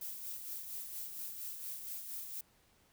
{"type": "noise with tremolo", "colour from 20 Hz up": "violet", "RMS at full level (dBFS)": -42, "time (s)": [0.01, 2.41], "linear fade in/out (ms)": 5, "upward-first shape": "sine", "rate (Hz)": 4.3, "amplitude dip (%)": 45, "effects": ["pink hiss -69 dBFS RMS until 2.92 s"]}